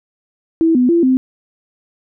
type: tone with pitch steps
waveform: sine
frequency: 327 / 249.6 / 339.7 / 259 Hz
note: E4 / B3 / F4 / C4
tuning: -14 / +19 / -48 / -17 cents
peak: -9 dBFS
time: 0.61-1.17 s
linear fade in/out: 0 ms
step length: 140 ms
effects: none